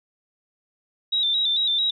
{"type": "tone with vibrato", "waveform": "sine", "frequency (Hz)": 3696, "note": "A#7", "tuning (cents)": -16, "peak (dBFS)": -19, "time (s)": [1.12, 1.91], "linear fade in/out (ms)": 10, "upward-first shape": "square", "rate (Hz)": 4.5, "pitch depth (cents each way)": 63, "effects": []}